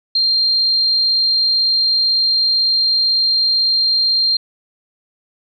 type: tone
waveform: sine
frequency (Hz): 4186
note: C8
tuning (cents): 0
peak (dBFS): -12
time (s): 0.15-4.37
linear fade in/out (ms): 5
effects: none